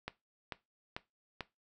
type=click train; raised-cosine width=0.3 ms; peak=-22 dBFS; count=4; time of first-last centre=0.08-1.407 s; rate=2.26 Hz; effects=noise-tail reverb RT60 0.2 s tail -17 dB re dry